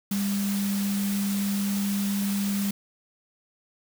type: tone in noise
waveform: sine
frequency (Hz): 200.1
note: G3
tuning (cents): +36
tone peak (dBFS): -24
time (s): 0.11-2.71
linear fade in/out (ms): 5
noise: white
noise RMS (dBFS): -35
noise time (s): 0.11-2.71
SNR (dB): +8
effects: none